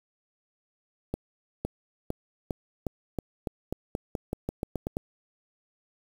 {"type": "accelerating click train", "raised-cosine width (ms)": 2, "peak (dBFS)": -16, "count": 16, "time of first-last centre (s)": [1.14, 4.969], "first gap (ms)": 510, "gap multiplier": 0.89, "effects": ["7-bit"]}